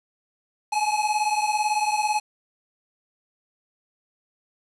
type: beating tone pair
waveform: square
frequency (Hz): 841 / 859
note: G#5 / A5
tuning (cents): +22 / -42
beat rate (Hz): 18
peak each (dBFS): -24 / -26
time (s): 0.72-2.2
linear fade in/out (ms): 10
effects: resampled to 24000 Hz + 8-bit